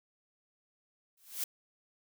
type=noise with exponential growth; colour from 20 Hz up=blue; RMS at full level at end=-31 dBFS; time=1.17-1.44 s; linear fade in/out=5 ms; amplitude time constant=57 ms; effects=none